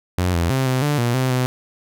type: tone with pitch steps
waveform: sawtooth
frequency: 90.3 / 84.7 / 132.4 / 129.1 / 147 / 119.6 / 129.7 / 126.9 Hz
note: F#2 / E2 / C3 / C3 / D3 / A#2 / C3 / B2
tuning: -42 / +48 / +21 / -23 / +2 / +45 / -15 / +47 cents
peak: -13 dBFS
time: 0.18-1.46 s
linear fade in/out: 0 ms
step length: 160 ms
effects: none